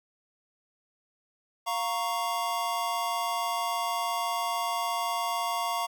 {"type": "chord", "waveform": "square", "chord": "Bb minor", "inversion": "second", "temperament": "equal", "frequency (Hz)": [698.5, 932.3, 1108.7], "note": ["F5", "Bb5", "Db6"], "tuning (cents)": [0, 0, 0], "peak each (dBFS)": -33, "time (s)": [1.66, 5.87], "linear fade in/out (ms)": 20, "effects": []}